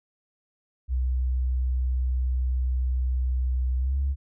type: tone with pitch glide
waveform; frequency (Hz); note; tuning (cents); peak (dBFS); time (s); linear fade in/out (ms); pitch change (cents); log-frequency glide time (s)
sine; 63.4 to 68.74; B1 to C#2; +46 to -14; -21; 0.88-4.16; 50; +140; 3.78-3.98
effects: tanh soft clip ceiling -18 dBFS